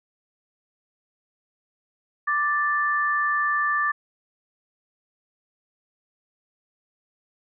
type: tone pair together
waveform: sine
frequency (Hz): 1176.7 / 1763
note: D6 / A6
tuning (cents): +3 / +3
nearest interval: perfect fifth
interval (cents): 700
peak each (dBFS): -23 / -23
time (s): 2.27-3.92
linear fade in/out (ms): 10
effects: none